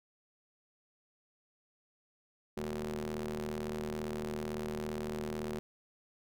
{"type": "ring-modulated tone", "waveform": "sawtooth", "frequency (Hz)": 77.78, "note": "D#2", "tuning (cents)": 0, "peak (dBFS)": -29, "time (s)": [2.57, 5.59], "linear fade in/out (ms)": 0, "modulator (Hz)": 294, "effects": []}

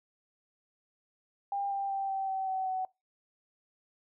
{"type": "tone with pitch steps", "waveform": "sine", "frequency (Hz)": [799, 790.7, 782.6, 774.5, 766.5, 758.5, 750.7], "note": ["G5", "G5", "G5", "G5", "G5", "F#5", "F#5"], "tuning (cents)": [33, 15, -3, -21, -39, 43, 25], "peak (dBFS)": -30, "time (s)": [1.52, 2.85], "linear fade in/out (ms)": 2, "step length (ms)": 190, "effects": ["noise-tail reverb RT60 0.2 s tail -22 dB re dry"]}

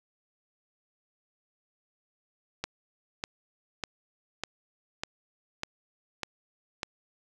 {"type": "click train", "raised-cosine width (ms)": 0.2, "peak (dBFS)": -14, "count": 8, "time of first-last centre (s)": [2.64, 6.832], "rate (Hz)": 1.67, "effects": []}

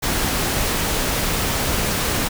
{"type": "noise", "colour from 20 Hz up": "pink", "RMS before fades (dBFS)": -21, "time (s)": [0.02, 2.29], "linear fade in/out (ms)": 20, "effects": []}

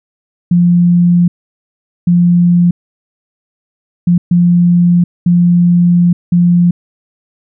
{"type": "tone bursts at uneven times", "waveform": "sine", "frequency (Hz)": 174.61, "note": "F3", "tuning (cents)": 0, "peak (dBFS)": -5, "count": 6, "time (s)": [[0.51, 1.28], [2.07, 2.71], [4.07, 4.18], [4.31, 5.04], [5.26, 6.13], [6.32, 6.71]], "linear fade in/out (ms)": 5, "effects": []}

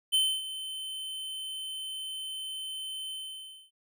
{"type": "tone with ADSR envelope", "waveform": "square", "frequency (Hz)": 3071, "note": "G7", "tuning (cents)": -36, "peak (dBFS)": -22, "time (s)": [0.12, 3.71], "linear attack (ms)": 24, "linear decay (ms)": 270, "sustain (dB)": -14, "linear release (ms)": 600, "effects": []}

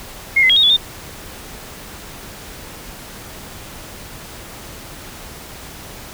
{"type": "tone with pitch steps", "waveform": "sine", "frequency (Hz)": [2145, 2050, 3282, 3723, 3429, 3635], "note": ["C7", "C7", "G#7", "A#7", "A7", "A#7"], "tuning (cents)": [42, -36, -21, -3, -45, -44], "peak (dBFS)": -9, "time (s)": [0.36, 0.768], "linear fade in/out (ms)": 10, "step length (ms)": 68, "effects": ["pink hiss -35 dBFS RMS until 6.13 s"]}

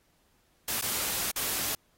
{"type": "noise with dropouts", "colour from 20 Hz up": "white", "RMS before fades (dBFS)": -31, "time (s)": [0.68, 1.75], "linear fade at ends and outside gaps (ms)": 2, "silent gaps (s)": [[0.812, 0.822], [1.314, 1.361]], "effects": ["pink hiss -69 dBFS RMS until 1.97 s", "AAC 48 kbps"]}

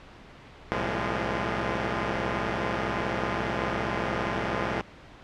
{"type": "tone cluster", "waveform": "5% pulse", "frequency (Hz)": [64.8, 112.1, 172.1, 205.9], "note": ["C2", "A2", "F3", "G#3"], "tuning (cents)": [-16, 33, -25, -15], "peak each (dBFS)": -21, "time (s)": [0.72, 4.81], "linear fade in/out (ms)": 0, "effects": ["pink hiss -48 dBFS RMS until 5.23 s", "low-pass 3000 Hz 12 dB/octave"]}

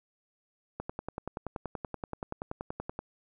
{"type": "click train", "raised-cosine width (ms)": 1, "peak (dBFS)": -21, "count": 24, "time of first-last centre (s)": [0.8, 2.99], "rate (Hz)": 10.5, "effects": []}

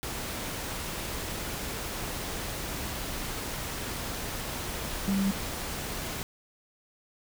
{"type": "tone in noise", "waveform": "sine", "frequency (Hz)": 196, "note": "G3", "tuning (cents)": 0, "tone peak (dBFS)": -24, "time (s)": [5.08, 5.31], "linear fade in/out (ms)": 0, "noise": "pink", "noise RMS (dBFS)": -35, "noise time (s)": [0.03, 6.23], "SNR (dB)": 8, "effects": []}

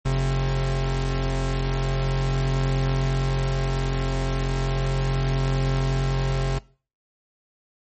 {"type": "tone pair together", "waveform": "45% pulse", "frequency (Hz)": [44.65, 133.6], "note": ["F1", "C3"], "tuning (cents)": [39, 36], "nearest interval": "octave + perfect fifth", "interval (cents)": 1897, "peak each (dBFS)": [-24, -23], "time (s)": [0.05, 6.59], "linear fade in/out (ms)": 10, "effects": ["noise-tail reverb RT60 0.4 s tail -21 dB re dry", "MP3 32 kbps"]}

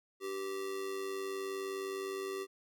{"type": "tone with amplitude modulation", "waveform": "square", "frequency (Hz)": 387.8, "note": "G4", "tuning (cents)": -19, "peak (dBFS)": -35, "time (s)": [0.2, 2.47], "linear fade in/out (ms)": 50, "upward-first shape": "sine", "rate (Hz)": 99.6, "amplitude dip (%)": 55, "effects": []}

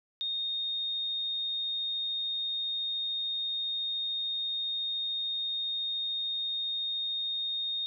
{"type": "tone", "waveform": "sine", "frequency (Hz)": 3693, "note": "A#7", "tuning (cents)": -17, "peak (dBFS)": -30, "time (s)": [0.21, 7.86], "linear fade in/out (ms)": 0, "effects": []}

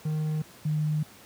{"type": "tone pair in turn", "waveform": ["triangle", "sine"], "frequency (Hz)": [154.5, 152.55], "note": ["D#3", "D#3"], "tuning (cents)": [-12, -34], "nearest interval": "unison", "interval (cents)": 22, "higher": "first", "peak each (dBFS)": -23, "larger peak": "neither", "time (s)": [[0.05, 0.42], [0.65, 1.03]], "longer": "second", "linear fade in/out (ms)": 5, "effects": ["pink hiss -51 dBFS RMS until 1.25 s", "high-pass 100 Hz 12 dB/octave"]}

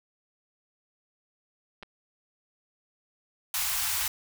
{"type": "clicks", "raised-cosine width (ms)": 0.3, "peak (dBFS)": -27, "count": 2, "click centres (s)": [1.827, 1.832]}
{"type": "band-stop noise", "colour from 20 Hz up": "white", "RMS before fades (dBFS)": -29, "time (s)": [3.54, 4.08], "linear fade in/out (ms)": 2, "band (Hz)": [120, 730], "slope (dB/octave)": 48}
{"effects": []}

